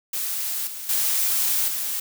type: noise with level steps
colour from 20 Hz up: blue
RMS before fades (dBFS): -27 / -34 / -22 / -27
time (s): 0.13-2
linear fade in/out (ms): 5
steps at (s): 0.67 / 0.89 / 1.68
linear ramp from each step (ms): 2
effects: none